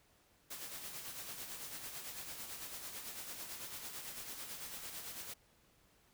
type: noise with tremolo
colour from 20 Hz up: white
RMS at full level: -45 dBFS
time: 0.5-5.34 s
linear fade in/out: 10 ms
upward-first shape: sine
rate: 9 Hz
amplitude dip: 45%
effects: pink hiss -70 dBFS RMS until 6.13 s